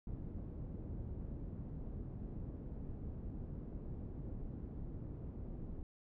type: low-pass noise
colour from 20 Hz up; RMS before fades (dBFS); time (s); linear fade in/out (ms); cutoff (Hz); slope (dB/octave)
pink; -45; 0.07-5.83; 2; 270; 12
effects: none